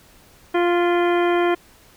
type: harmonic tone with a mistuned harmonic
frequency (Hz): 349.2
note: F4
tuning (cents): 0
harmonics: 1 / 2 / 3 / 4 / 5 / 6 / 7 / 9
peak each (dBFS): -17 / -23 / -27 / -29 / -31 / -33 / -34 / -36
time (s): 0.54-1.55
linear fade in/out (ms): 10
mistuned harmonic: 6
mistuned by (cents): -40
effects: pink hiss -51 dBFS RMS until 1.96 s